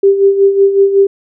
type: tone with tremolo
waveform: sine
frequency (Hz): 394.5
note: G4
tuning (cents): +11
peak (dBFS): -3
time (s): 0.03-1.07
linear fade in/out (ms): 5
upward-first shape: sine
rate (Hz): 5.4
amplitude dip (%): 65
effects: none